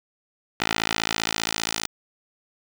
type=tone with band-pass filter sweep; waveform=10% pulse; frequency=55.1 Hz; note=A1; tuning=3 cents sharp; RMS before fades=-27 dBFS; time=0.6-1.87 s; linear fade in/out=5 ms; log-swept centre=2700 to 6200 Hz; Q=0.77; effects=none